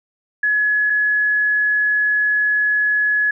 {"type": "tone pair in turn", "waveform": "sine", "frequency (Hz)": [1694, 1694], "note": ["G#6", "G#6"], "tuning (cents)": [34, 34], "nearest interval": "unison", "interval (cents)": 0, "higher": "neither", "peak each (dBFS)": -14, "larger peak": "neither", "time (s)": [[0.43, 0.9], [0.9, 3.31]], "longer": "second", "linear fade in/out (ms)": 5, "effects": []}